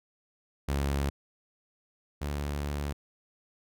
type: tone pair in turn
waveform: sawtooth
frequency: 70 / 72.3 Hz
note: C#2 / D2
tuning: +18 / -27 cents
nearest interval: minor second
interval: 55 cents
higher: second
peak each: -23 / -27 dBFS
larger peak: first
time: 0.68-1.1 / 2.21-2.93 s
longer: second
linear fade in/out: 10 ms
effects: none